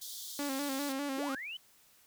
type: high-pass noise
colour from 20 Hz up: pink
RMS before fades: -44 dBFS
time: 0.01-0.93 s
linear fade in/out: 10 ms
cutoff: 3300 Hz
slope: 96 dB/octave
type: tone with vibrato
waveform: sawtooth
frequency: 277.2 Hz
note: C#4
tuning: in tune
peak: -30 dBFS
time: 0.39-1.35 s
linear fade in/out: 2 ms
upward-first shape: square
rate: 5 Hz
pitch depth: 57 cents each way
type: linear sweep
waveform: sine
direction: up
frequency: 246.9 to 3099 Hz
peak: -39 dBFS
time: 1.17-1.57 s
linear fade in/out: 5 ms
effects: white hiss -64 dBFS RMS until 2.06 s